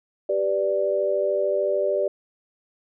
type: chord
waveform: sine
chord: G major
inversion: none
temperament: equal with one note detuned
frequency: 390.9 / 493.9 / 587.3 Hz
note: G4 / B4 / D5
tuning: -5 / 0 / 0 cents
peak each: -25 / -28 / -22 dBFS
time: 0.29-2.08 s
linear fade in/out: 5 ms
effects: none